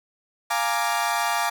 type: chord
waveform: 30% pulse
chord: Bb dominant seventh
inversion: second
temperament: equal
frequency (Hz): 698.5 / 830.6 / 932.3 / 1174.7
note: F5 / Ab5 / Bb5 / D6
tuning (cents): 0 / 0 / 0 / 0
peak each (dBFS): -25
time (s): 0.5-1.5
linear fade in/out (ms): 10
effects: none